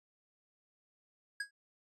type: tone with exponential decay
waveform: square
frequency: 1649 Hz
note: G#6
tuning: 13 cents flat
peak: -33 dBFS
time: 1.4-1.51 s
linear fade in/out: 5 ms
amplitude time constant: 22 ms
effects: resampled to 24000 Hz